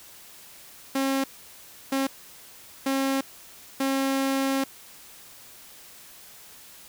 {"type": "tone bursts at uneven times", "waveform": "sawtooth", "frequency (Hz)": 270, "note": "C#4", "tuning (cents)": -45, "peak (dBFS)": -19, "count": 4, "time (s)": [[0.95, 1.24], [1.92, 2.07], [2.86, 3.21], [3.8, 4.64]], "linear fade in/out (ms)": 5, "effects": ["white hiss -48 dBFS RMS until 6.88 s"]}